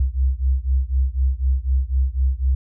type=beating tone pair; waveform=sine; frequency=63.8 / 67.8 Hz; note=C2 / C#2; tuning=-43 / -38 cents; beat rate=4 Hz; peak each=-19 / -20 dBFS; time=0-2.55 s; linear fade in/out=5 ms; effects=none